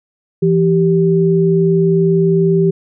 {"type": "tone pair together", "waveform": "sine", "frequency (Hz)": [167.52, 390], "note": ["E3", "G4"], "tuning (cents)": [28, -9], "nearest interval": "octave + minor third", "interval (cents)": 1463, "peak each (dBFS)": -12, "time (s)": [0.42, 2.71], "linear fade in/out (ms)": 10, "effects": []}